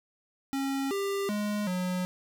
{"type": "tone with pitch steps", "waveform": "square", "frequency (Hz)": [272.6, 396.7, 208.1, 182], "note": ["C#4", "G4", "G#3", "F#3"], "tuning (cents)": [-29, 21, 4, -28], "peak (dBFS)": -29, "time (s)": [0.53, 2.05], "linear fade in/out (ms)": 0, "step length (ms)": 380, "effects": []}